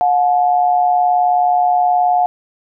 sine tone pair together, 721.1 / 860 Hz, F#5 / A5, -45 / -40 cents, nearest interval minor third, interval 305 cents, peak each -11 / -19 dBFS, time 0.01-2.26 s, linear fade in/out 0 ms, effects none

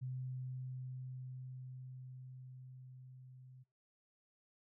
sine tone with level ramp, 128.4 Hz, C3, 32 cents flat, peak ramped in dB -39 to -55 dBFS, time 0.01-3.64 s, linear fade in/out 20 ms, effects noise-tail reverb RT60 0.3 s tail -25 dB re dry

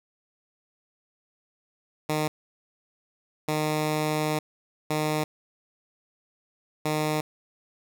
10% pulse tone bursts at uneven times, 153.4 Hz, D#3, 24 cents flat, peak -16 dBFS, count 4, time 2.09-2.28 / 3.48-4.39 / 4.9-5.24 / 6.85-7.21 s, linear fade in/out 5 ms, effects none

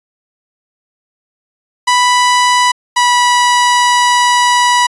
sawtooth tone pair in turn, 987.8 / 977.6 Hz, B5 / B5, 0 / -18 cents, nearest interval unison, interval 18 cents, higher first, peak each -4 dBFS, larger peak neither, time 1.87-2.72 / 2.96-4.87 s, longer second, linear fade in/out 10 ms, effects resampled to 22050 Hz

